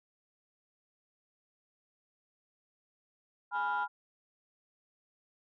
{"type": "chord", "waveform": "sine", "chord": "F diminished", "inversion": "first", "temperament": "equal", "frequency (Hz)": [830.6, 987.8, 1396.9], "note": ["Ab5", "Cb6", "F6"], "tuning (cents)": [0, 0, 0], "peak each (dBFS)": -33, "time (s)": [3.51, 3.88], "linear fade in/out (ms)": 50, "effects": ["tanh soft clip ceiling -25 dBFS"]}